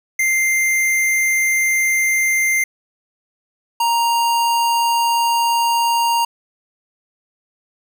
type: tone pair in turn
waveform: square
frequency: 2093 / 934.3 Hz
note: C7 / A#5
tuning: 0 / +4 cents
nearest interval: octave + major second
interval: 1396 cents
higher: first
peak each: -15 dBFS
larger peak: neither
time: 0.19-2.64 / 3.8-6.25 s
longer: neither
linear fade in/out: 5 ms
effects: none